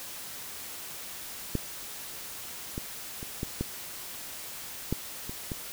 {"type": "clicks", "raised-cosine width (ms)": 3, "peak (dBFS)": [-14, -20, -26, -18, -16, -14, -24, -20], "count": 8, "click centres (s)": [1.553, 2.779, 3.229, 3.431, 3.61, 4.926, 5.295, 5.518], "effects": ["white hiss -41 dBFS RMS until 5.72 s"]}